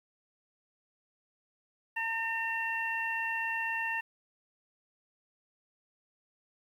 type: harmonic tone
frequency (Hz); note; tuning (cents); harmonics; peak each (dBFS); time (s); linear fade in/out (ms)
908; A#5; -46; 1 / 2 / 3; -37 / -33 / -36; 1.96-4.01; 10
effects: 10-bit